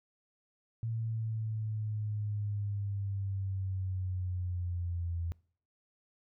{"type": "linear sweep", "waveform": "sine", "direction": "down", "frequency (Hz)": [114.2, 84.1], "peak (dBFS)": -32, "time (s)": [0.83, 5.32], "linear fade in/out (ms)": 0, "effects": ["noise-tail reverb RT60 0.5 s tail -24 dB re dry"]}